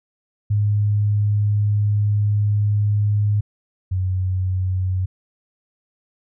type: tone pair in turn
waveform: sine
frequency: 103.83 / 93.01 Hz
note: G#2 / F#2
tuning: 0 / +10 cents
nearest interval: major second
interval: 190 cents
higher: first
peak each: -15 / -18 dBFS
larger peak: first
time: 0.5-3.41 / 3.91-5.06 s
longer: first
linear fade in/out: 10 ms
effects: none